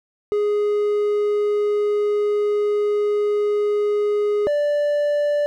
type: tone pair in turn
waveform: triangle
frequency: 415.3 / 585.8 Hz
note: G#4 / D5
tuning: 0 / -5 cents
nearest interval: tritone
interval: 595 cents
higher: second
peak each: -15 dBFS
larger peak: neither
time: 0.32-4.47 / 4.47-5.46 s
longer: first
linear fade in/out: 0 ms
effects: none